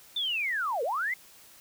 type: linear two-way sweep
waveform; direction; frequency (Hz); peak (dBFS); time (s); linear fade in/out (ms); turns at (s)
sine; down then up; 3605 to 440 to 2126; -27; 0.16-1.14; 5; 0.83
effects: white hiss -54 dBFS RMS until 1.6 s